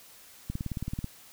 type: click train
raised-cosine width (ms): 5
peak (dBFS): -20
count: 11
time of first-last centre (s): 0.5-1.043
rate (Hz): 18.4
effects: white hiss -53 dBFS RMS until 1.32 s